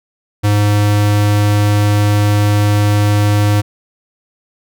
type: tone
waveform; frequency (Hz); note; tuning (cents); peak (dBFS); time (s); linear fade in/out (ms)
square; 103.6; G#2; -4; -10; 0.43-3.62; 20
effects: none